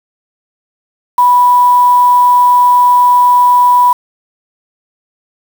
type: tone with quantisation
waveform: sine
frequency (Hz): 984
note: B5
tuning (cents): -7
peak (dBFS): -4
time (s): 1.18-3.93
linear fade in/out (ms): 5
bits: 4
effects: none